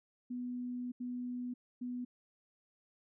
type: tone bursts at uneven times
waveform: sine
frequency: 246.9 Hz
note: B3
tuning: in tune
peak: -37 dBFS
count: 3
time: 0.3-0.92 / 1-1.54 / 1.81-2.05 s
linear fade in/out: 10 ms
effects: none